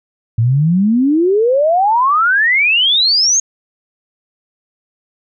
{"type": "exponential sweep", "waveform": "sine", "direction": "up", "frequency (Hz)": [108.9, 6645], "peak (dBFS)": -9, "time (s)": [0.38, 3.4], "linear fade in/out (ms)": 5, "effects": []}